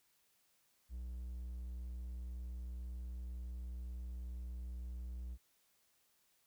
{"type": "tone", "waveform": "triangle", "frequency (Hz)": 61, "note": "B1", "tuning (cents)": -21, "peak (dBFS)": -40, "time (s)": [0.89, 5.38], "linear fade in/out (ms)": 50, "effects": ["white hiss -75 dBFS RMS until 6.46 s"]}